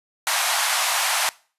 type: band-pass noise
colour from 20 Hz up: pink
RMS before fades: -22 dBFS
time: 0.27-1.29 s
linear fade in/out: 0 ms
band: 690 to 13000 Hz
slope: 48 dB/octave
effects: noise-tail reverb RT60 0.4 s tail -22 dB re dry + resampled to 32000 Hz